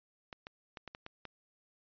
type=clicks; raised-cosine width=0.3 ms; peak=-28 dBFS; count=7; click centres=0.328 / 0.469 / 0.772 / 0.877 / 0.949 / 1.064 / 1.253 s; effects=resampled to 11025 Hz